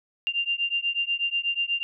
sine beating tone pair, 2784 / 2792.2 Hz, F7 / F7, -6 / -1 cents, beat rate 8.2 Hz, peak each -27 dBFS, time 0.27-1.83 s, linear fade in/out 0 ms, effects none

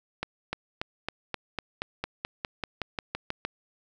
accelerating click train, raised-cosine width 0.3 ms, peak -14 dBFS, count 16, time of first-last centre 0.23-3.45 s, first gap 300 ms, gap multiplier 0.95, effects none

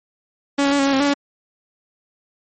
sawtooth tone with pitch steps, 281.5 / 278.9 / 284.1 / 274.9 / 277.3 / 267.9 / 285.9 / 283.3 Hz, C#4 / C#4 / C#4 / C#4 / C#4 / C4 / D4 / C#4, +27 / +11 / +43 / -14 / +1 / +41 / -46 / +38 cents, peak -11 dBFS, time 0.58-1.14 s, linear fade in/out 10 ms, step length 70 ms, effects MP3 32 kbps

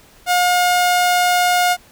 sawtooth tone, 716 Hz, F5, 43 cents sharp, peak -9 dBFS, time 0.26-1.77 s, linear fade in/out 50 ms, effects pink hiss -48 dBFS RMS until 1.91 s

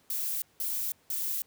violet noise bursts, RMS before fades -32 dBFS, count 3, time 0.1-1.42 s, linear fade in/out 2 ms, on 320 ms, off 180 ms, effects pink hiss -65 dBFS RMS until 1.46 s + high-pass 80 Hz 12 dB/octave

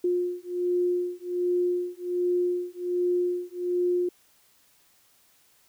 sine beating tone pair, 355.3 / 356.6 Hz, F4 / F4, +30 / +36 cents, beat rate 1.3 Hz, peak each -27 / -27 dBFS, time 0.04-4.09 s, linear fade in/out 5 ms, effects white hiss -62 dBFS RMS until 5.68 s

